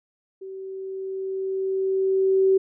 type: tone with level ramp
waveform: sine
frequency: 383 Hz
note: G4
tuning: 40 cents flat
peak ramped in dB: -34 to -14 dBFS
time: 0.41-2.58 s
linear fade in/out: 10 ms
effects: none